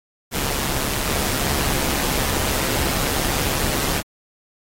pink noise with amplitude modulation, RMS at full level -20 dBFS, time 0.31-4.03 s, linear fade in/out 50 ms, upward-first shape sine, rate 141 Hz, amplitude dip 55%, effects AAC 48 kbps

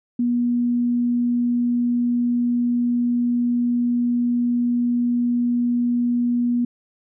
sine tone, 241.3 Hz, B3, 40 cents flat, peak -17 dBFS, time 0.19-6.65 s, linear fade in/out 5 ms, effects none

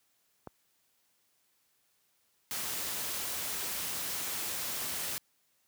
click, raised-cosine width 1 ms, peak -28 dBFS, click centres 0.473 s
white noise, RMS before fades -36 dBFS, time 2.51-5.18 s, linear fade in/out 0 ms
effects white hiss -73 dBFS RMS until 5.67 s + high-pass 60 Hz 12 dB/octave

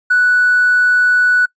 sine tone with hard clipping, 1480 Hz, F#6, in tune, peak -9 dBFS, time 0.1-1.46 s, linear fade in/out 10 ms, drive 1 dB, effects noise-tail reverb RT60 0.1 s tail -24 dB re dry + resampled to 16000 Hz

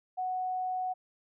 sine tone, 740 Hz, F#5, in tune, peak -30 dBFS, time 0.17-0.94 s, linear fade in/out 20 ms, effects none

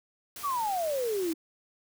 white noise, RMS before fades -42 dBFS, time 0.36-1.33 s, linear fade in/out 2 ms
sine exponential sweep, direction down, 1199 to 311.1 Hz, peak -27 dBFS, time 0.43-1.34 s, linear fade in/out 20 ms
effects none

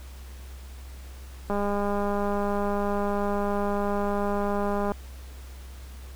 click train, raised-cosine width 1 ms, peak -15 dBFS, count 695, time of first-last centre 1.5-4.919 s, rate 203 Hz, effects added 65 Hz sine -39 dBFS peak until 6.15 s + pink hiss -51 dBFS RMS until 6.15 s

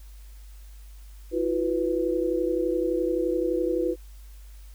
sine chord, E suspended second, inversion none, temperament equal with one note detuned, 329.6 / 361.3 / 493.9 Hz, E4 / F#4 / B4, 0 / -41 / 0 cents, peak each -27 dBFS, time 1.31-3.96 s, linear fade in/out 50 ms, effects added 50 Hz sine -42 dBFS peak until 4.74 s + white hiss -58 dBFS RMS until 4.74 s

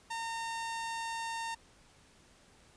sawtooth tone, 914 Hz, A#5, 34 cents flat, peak -32 dBFS, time 0.1-1.55 s, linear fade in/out 10 ms, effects pink hiss -62 dBFS RMS until 2.76 s + resampled to 22050 Hz

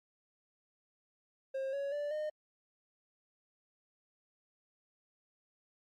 triangle tone with pitch steps, 535 / 559 / 584.1 / 610.3 Hz, C5 / C#5 / D5 / D#5, +38 / +14 / -10 / -34 cents, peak -32 dBFS, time 1.54-2.3 s, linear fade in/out 10 ms, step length 190 ms, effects MP3 64 kbps

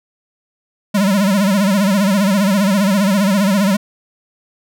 square tone with vibrato, 197.5 Hz, G3, 13 cents sharp, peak -12 dBFS, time 0.94-3.77 s, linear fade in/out 10 ms, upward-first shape sine, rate 15 Hz, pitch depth 110 cents each way, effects none

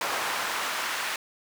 brown noise with high-pass filter sweep, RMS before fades -30 dBFS, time 0.01-1.16 s, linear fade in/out 2 ms, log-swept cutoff 960 to 1500 Hz, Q 0.99, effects none

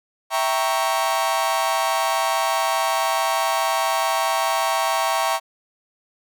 40% pulse chord, E diminished seventh, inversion none, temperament equal, 659.3 / 784 / 932.3 / 1108.7 Hz, E5 / G5 / Bb5 / Db6, 0 / 0 / 0 / 0 cents, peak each -24 dBFS, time 0.3-5.4 s, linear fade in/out 50 ms, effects none

